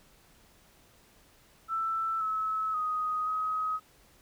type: tone with pitch steps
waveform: sine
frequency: 1327 / 1295 / 1250 / 1266 Hz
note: E6 / E6 / D#6 / D#6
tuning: +11 / -31 / +8 / +30 cents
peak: -28 dBFS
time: 1.68-3.8 s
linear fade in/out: 50 ms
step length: 530 ms
effects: pink hiss -61 dBFS RMS until 4.21 s